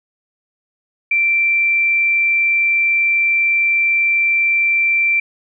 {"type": "tone", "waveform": "sine", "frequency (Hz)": 2349, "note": "D7", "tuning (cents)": 0, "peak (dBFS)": -12, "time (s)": [1.11, 5.2], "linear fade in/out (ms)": 5, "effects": []}